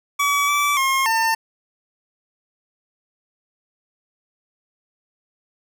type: tone with pitch steps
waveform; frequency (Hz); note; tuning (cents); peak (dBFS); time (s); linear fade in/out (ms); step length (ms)
25% pulse; 1140 / 1157 / 1072 / 901; C#6 / D6 / C6 / A5; +48 / -26 / +42 / +41; -13; 0.19-1.35; 10; 290
effects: none